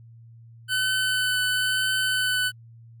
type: tone with vibrato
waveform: 25% pulse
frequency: 1510 Hz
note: F#6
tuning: 35 cents sharp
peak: -18 dBFS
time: 0.68-2.52 s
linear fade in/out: 50 ms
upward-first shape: triangle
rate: 1 Hz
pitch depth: 13 cents each way
effects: added 115 Hz sine -45 dBFS peak until 3 s + Opus 48 kbps